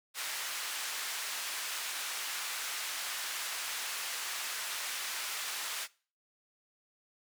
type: band-pass noise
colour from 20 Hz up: pink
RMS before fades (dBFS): -38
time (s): 0.14-5.88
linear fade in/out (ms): 50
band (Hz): 1400 to 14000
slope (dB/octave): 12
effects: noise-tail reverb RT60 0.4 s tail -22 dB re dry